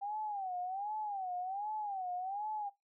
sine tone with vibrato, 786 Hz, G5, 4 cents sharp, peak -36 dBFS, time 0.01-2.7 s, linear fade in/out 20 ms, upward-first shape sine, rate 1.3 Hz, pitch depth 160 cents each way, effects noise-tail reverb RT60 0.2 s tail -20 dB re dry

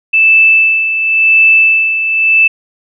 sine tone with tremolo, 2637 Hz, E7, in tune, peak -3 dBFS, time 0.13-2.48 s, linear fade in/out 10 ms, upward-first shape sine, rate 0.93 Hz, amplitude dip 60%, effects none

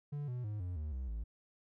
triangle tone with pitch steps, 145.4 / 123.69 / 105.22 / 89.5 / 76.14 / 64.77 / 55.1 Hz, D3 / B2 / G#2 / F2 / D#2 / C2 / A1, -17 / +3 / +23 / +43 / -37 / -17 / +3 cents, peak -35 dBFS, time 0.12-1.24 s, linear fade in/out 10 ms, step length 160 ms, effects none

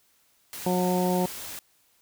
white noise, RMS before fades -38 dBFS, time 0.53-1.59 s, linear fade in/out 0 ms
harmonic tone, 181.1 Hz, F#3, 37 cents flat, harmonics 1 / 2 / 3 / 4 / 5, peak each -25 / -28 / -30 / -31 / -32 dBFS, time 0.66-1.26 s, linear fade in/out 5 ms
effects white hiss -65 dBFS RMS until 2.01 s

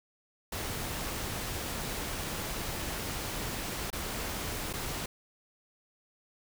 pink noise with dropouts, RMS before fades -36 dBFS, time 0.52-5.06 s, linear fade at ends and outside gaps 5 ms, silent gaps 3.904-3.928 / 4.73-4.735 s, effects none

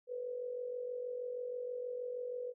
sine tone with amplitude modulation, 493.9 Hz, B4, in tune, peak -35 dBFS, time 0.07-2.54 s, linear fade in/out 50 ms, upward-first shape sine, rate 46.3 Hz, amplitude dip 60%, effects none

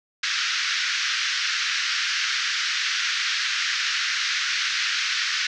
pink band-pass noise, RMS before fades -25 dBFS, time 0.23-5.47 s, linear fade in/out 5 ms, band 1400 to 6000 Hz, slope 48 dB/octave, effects none

